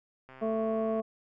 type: click train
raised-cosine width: 0.5 ms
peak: -35 dBFS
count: 94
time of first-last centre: 0.29-1 s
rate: 131 Hz
type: harmonic tone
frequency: 221.6 Hz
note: A3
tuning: 13 cents sharp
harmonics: 1 / 2 / 3 / 5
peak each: -32 / -32 / -31 / -42 dBFS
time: 0.41-1.02 s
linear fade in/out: 20 ms
effects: none